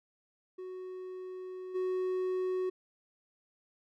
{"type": "tone with level steps", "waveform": "triangle", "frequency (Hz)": 370, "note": "F#4", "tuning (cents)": 0, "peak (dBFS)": [-38, -28], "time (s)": [0.58, 2.7], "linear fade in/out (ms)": 10, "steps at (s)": 1.74, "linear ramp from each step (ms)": 20, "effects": []}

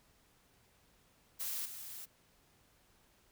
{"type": "noise with level steps", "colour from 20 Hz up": "blue", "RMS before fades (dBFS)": [-39, -47], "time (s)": [1.39, 2.06], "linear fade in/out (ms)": 20, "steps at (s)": 1.65, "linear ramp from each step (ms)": 10, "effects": ["pink hiss -69 dBFS RMS until 3.31 s"]}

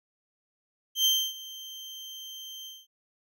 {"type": "tone with ADSR envelope", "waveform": "35% pulse", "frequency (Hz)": 3136, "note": "G7", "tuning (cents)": 0, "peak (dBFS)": -18, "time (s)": [0.95, 2.87], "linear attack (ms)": 100, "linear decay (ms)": 280, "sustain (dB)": -20, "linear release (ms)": 210, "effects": []}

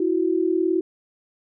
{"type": "tone pair together", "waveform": "sine", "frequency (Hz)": [329.6, 368.9], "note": ["E4", "F#4"], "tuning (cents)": [0, -5], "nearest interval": "major second", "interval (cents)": 195, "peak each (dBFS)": -21, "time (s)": [0, 0.81], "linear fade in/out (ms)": 5, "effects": []}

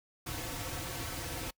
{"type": "noise with comb filter", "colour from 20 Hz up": "pink", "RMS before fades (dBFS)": -39, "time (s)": [0.26, 1.51], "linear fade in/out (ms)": 10, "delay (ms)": 4.9, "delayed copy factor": -0.95, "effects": ["noise-tail reverb RT60 0.1 s tail -25 dB re dry"]}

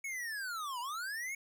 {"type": "linear two-way sweep", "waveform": "square", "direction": "down then up", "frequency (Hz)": [2231, 932.3, 2231], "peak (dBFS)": -38, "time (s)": [0.04, 1.35], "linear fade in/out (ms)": 5, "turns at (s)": 0.8, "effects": []}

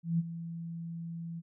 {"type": "tone with ADSR envelope", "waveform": "sine", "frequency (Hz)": 167.2, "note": "E3", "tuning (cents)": 25, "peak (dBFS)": -24, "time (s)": [0.03, 1.42], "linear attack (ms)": 160, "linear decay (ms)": 30, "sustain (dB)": -13, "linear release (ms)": 36, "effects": []}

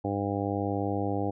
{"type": "harmonic tone", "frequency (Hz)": 100.3, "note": "G2", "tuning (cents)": 40, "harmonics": [1, 2, 3, 4, 5, 6, 7, 8], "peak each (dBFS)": [-33, -36, -32, -37, -35, -40, -37, -36], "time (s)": [0.04, 1.31], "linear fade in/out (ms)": 10, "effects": []}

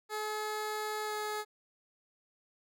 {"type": "tone with pitch glide", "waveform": "15% pulse", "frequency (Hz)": [427.1, 424.1], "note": ["G#4", "G#4"], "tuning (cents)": [48, 36], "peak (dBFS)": -28, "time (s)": [0.09, 1.45], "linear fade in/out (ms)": 50, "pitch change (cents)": -12, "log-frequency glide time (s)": [1.05, 1.12], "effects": []}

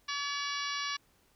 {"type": "harmonic tone", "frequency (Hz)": 570, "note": "C#5", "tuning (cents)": 48, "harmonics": [2, 3, 4, 5, 6, 7, 8, 9, 10], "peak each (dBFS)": [-38, -40, -41, -42, -43, -43, -44, -45, -45], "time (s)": [0.08, 0.97], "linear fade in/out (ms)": 10, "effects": ["pink hiss -68 dBFS RMS until 1.35 s"]}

